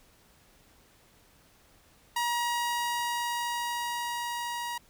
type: tone with level ramp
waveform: sawtooth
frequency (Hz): 953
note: A#5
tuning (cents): +38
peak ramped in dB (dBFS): -23 to -29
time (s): 2.16-4.78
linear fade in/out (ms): 5
effects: pink hiss -61 dBFS RMS until 4.89 s